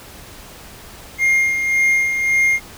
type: tone with tremolo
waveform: triangle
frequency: 2124 Hz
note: C7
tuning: 25 cents sharp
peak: -10 dBFS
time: 1.18-2.6 s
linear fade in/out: 50 ms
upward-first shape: sine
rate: 1.8 Hz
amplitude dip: 50%
effects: pink hiss -39 dBFS RMS until 2.77 s